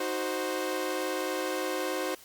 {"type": "chord", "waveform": "sawtooth", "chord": "C diminished", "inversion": "first", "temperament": "equal", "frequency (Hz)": [311.1, 370, 523.3], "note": ["Eb4", "Gb4", "C5"], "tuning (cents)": [0, 0, 0], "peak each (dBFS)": [-32, -30, -29], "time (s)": [0, 2.15], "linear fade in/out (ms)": 5, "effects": ["white hiss -53 dBFS RMS until 2.24 s", "Opus 48 kbps"]}